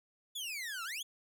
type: exponential two-way sweep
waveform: sawtooth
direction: down then up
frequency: 3532 to 1299 to 3532 Hz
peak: -35 dBFS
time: 0.35-1.03 s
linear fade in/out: 10 ms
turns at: 0.84 s
effects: none